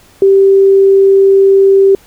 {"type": "tone", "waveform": "sine", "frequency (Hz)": 390.3, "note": "G4", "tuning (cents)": -8, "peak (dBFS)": -3, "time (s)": [0.22, 1.95], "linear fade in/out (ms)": 2, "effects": ["pink hiss -44 dBFS RMS until 2.06 s"]}